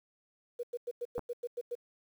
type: tone bursts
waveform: sine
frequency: 481.5 Hz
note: B4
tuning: 44 cents flat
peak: -33 dBFS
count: 9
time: 0.59-1.753 s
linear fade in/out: 10 ms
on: 43 ms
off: 97 ms
type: clicks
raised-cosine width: 1 ms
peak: -24 dBFS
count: 2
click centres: 1.181 / 1.193 s
effects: 10-bit